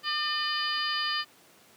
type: harmonic tone with a mistuned harmonic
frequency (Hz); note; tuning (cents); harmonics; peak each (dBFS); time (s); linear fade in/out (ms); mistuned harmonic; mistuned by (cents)
601; D5; +40; 2 / 3 / 4 / 5 / 6 / 7 / 8; -33 / -33 / -41 / -33 / -42 / -40 / -33; 0.03-1.25; 50; 4; +30
effects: pink hiss -57 dBFS RMS until 1.76 s + high-pass 200 Hz 12 dB/octave